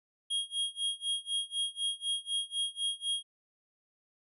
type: tone with tremolo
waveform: square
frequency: 3266 Hz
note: G#7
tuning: 30 cents flat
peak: -29 dBFS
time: 0.3-3.23 s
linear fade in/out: 10 ms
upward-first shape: sine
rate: 4 Hz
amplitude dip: 95%
effects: resampled to 32000 Hz